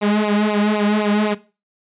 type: tone with flanger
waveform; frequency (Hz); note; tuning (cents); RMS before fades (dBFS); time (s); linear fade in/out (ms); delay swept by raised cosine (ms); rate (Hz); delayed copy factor
sawtooth; 209.5; G#3; +15; -17; 0.01-1.35; 20; 0.58 to 3.08; 3.9; -1
effects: noise-tail reverb RT60 0.3 s tail -17 dB re dry + resampled to 8000 Hz